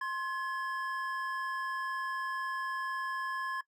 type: tone pair together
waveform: triangle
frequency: 1057 / 1699 Hz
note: C6 / G#6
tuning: +17 / +39 cents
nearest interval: minor sixth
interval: 822 cents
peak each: -34 / -34 dBFS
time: 0.01-3.61 s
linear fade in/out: 5 ms
effects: noise-tail reverb RT60 0.1 s tail -20 dB re dry